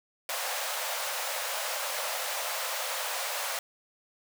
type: high-pass noise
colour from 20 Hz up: pink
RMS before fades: -33 dBFS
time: 0.29-3.59 s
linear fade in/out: 2 ms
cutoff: 500 Hz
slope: 96 dB/octave
effects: none